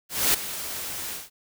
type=noise with ADSR envelope; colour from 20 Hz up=white; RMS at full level=-19 dBFS; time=0.09-1.3 s; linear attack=250 ms; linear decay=7 ms; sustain=-14 dB; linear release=180 ms; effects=none